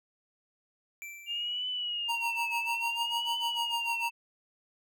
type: tone with exponential decay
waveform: square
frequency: 2340 Hz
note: D7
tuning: 7 cents flat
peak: -39 dBFS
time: 1.02-1.99 s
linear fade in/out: 0 ms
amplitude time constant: 210 ms
type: tone with vibrato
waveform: sine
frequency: 2795 Hz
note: F7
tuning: 1 cent sharp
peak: -31 dBFS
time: 1.26-4.11 s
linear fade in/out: 50 ms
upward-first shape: triangle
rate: 0.59 Hz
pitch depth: 130 cents each way
type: tone with tremolo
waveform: square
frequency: 935 Hz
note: A#5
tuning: 5 cents sharp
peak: -30 dBFS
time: 2.08-4.1 s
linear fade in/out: 20 ms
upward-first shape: sine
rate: 6.7 Hz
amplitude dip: 90%
effects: none